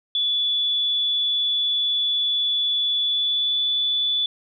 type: tone with pitch glide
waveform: sine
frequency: 3442 to 3468 Hz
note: A7 to A7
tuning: -39 to -26 cents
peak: -19 dBFS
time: 0.15-4.26 s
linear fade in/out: 2 ms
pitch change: +13 cents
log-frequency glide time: 3-3.61 s
effects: none